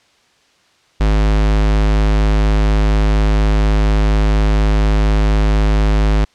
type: tone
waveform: square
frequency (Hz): 52.1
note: G#1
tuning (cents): +6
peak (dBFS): -11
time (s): 1-6.25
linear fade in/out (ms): 10
effects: white hiss -54 dBFS RMS until 6.34 s + low-pass 5000 Hz 12 dB/octave